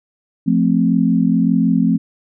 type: chord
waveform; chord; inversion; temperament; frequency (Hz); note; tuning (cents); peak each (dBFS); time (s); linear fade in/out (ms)
sine; F major; none; equal; 174.61 / 220 / 261.6; F3 / A3 / C4; 0 / 0 / 0; -16; 0.46-1.98; 20
effects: none